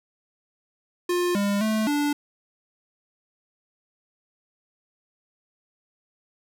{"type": "tone with pitch steps", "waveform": "square", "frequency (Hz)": [354.2, 201.8, 217.6, 291.5], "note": ["F4", "G#3", "A3", "D4"], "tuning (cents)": [24, -49, -19, -13], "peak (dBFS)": -22, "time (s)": [1.09, 2.13], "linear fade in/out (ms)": 5, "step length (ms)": 260, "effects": []}